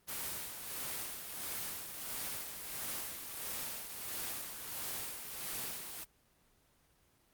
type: noise with tremolo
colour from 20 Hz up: white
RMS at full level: -39 dBFS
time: 0.07-6.05 s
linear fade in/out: 20 ms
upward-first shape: sine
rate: 1.5 Hz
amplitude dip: 50%
effects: pink hiss -70 dBFS RMS until 7.33 s + Opus 24 kbps